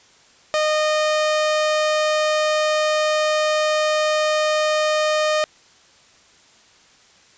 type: tone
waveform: sawtooth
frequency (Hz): 614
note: D#5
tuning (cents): -23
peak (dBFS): -13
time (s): 0.54-5.44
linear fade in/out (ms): 0
effects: white hiss -52 dBFS RMS until 7.37 s + resampled to 16000 Hz

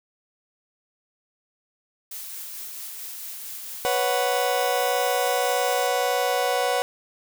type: noise with tremolo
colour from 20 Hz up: blue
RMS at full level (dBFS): -35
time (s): 2.11-5.87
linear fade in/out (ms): 5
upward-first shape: triangle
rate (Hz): 4.5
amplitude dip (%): 25
type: chord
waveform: 35% pulse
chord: B suspended second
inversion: none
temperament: just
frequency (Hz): 493.9 / 555.6 / 740.8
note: B4 / C#5 / F#5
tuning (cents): 0 / +4 / +2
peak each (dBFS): -24 / -25 / -23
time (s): 3.85-6.82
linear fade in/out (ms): 0
effects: none

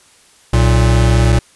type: tone pair together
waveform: square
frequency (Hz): 61.74 / 116.55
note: B1 / A#2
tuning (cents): 0 / 0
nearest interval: major seventh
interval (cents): 1100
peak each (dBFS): -12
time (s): 0.53-1.39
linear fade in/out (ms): 5
effects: white hiss -48 dBFS RMS until 1.55 s + resampled to 24000 Hz

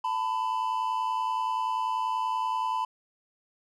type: tone pair together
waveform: triangle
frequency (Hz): 889.6 / 1000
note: A5 / B5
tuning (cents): +19 / +21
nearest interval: major second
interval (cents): 202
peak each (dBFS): -29 / -26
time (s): 0.04-2.85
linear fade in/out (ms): 5
effects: none

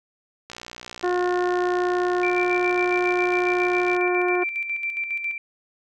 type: click train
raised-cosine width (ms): 0.2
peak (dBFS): -19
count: 211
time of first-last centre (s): 0.5-3.965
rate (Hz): 60.6
type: harmonic tone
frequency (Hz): 358.5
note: F4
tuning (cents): +45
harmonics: 1 / 2 / 3 / 4 / 5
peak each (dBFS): -21 / -27 / -31 / -33 / -35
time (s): 1.03-4.44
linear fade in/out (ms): 10
type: tone with tremolo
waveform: sine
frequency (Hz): 2349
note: D7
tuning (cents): 0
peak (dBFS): -23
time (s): 2.23-5.38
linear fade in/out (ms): 2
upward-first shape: square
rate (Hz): 7.3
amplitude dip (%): 50
effects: none

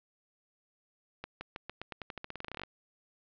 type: accelerating click train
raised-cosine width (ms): 0.3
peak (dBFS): -23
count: 21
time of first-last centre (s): 1.24-2.635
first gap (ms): 170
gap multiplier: 0.89
effects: low-pass 4000 Hz 12 dB/octave

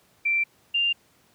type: tone pair in turn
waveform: sine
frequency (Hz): 2349 / 2793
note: D7 / F7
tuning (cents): 0 / -1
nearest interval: minor third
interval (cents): 299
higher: second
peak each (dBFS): -20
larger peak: neither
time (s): 0.25-0.44 / 0.74-0.93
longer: neither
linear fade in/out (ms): 10
effects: pink hiss -61 dBFS RMS until 1.34 s + high-pass 100 Hz 12 dB/octave

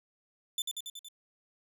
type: tone with echo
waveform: sawtooth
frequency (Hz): 3520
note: A7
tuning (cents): 0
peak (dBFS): -27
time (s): 0.58-0.62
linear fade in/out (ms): 2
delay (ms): 93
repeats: 5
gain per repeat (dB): -3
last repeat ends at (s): 1.085
effects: none

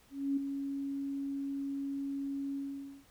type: tone with ADSR envelope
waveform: sine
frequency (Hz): 277.2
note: C#4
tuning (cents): 0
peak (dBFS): -27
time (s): 0.1-3.05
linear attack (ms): 270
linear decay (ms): 7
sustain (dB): -7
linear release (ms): 500
effects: pink hiss -64 dBFS RMS until 3.1 s

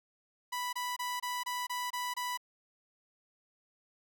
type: tone bursts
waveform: sawtooth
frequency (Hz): 987.8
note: B5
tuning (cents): 0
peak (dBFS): -30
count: 8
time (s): 0.52-2.375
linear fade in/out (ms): 10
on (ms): 210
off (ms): 25
effects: none

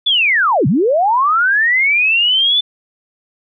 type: linear two-way sweep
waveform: sine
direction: down then up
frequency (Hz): 3520 to 118.8 to 3520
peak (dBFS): -10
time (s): 0.06-2.61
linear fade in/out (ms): 10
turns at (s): 0.67
effects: none

